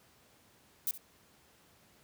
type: noise with echo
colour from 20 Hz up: violet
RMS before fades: -32 dBFS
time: 0.87-0.91 s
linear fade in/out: 0 ms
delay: 66 ms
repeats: 1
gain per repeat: -15 dB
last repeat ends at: 0.976 s
effects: pink hiss -64 dBFS RMS until 2.03 s + high-pass 80 Hz 12 dB/octave